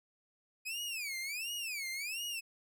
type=tone with vibrato; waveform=sawtooth; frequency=2460 Hz; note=D#7; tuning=20 cents flat; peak=-34 dBFS; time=0.65-2.41 s; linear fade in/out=20 ms; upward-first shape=sine; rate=1.4 Hz; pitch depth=280 cents each way; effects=none